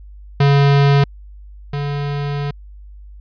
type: tone pair in turn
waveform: square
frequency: 141.1 / 143.48 Hz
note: C#3 / D3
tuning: +31 / -40 cents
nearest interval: unison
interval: 29 cents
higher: second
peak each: -10 / -20 dBFS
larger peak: first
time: 0.4-1.04 / 1.73-2.51 s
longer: second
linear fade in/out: 5 ms
effects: added 50 Hz sine -35 dBFS peak until 3.2 s + resampled to 11025 Hz